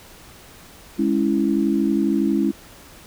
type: chord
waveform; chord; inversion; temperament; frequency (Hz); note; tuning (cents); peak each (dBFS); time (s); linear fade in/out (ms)
sine; C# minor; second; equal; 207.7 / 277.2 / 329.6; G#3 / C#4 / E4; 0 / 0 / 0; -21; 0.98-2.52; 20
effects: pink hiss -45 dBFS RMS until 3.06 s